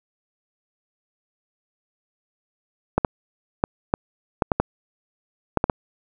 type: clicks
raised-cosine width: 1 ms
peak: -3 dBFS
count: 10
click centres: 2.98 / 3.048 / 3.639 / 3.939 / 4.422 / 4.518 / 4.6 / 5.573 / 5.641 / 5.698 s
effects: none